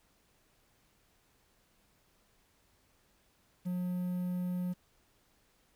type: tone with quantisation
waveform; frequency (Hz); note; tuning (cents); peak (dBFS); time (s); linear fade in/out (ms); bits
triangle; 180; F#3; -47; -30; 3.65-4.74; 20; 10
effects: pink hiss -70 dBFS RMS until 5.75 s